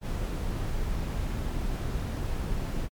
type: noise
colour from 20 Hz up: brown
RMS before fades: -30 dBFS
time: 0.01-2.89 s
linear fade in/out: 50 ms
effects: MP3 96 kbps